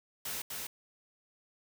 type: noise with echo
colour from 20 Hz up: white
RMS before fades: -38 dBFS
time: 0.25-0.42 s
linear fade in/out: 5 ms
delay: 250 ms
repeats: 1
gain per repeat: -2 dB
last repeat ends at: 0.67 s
effects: none